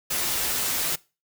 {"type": "noise with comb filter", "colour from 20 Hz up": "white", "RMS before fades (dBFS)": -26, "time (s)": [0.1, 0.96], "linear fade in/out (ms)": 10, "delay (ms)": 9.9, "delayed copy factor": -0.5, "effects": ["noise-tail reverb RT60 0.3 s tail -22 dB re dry"]}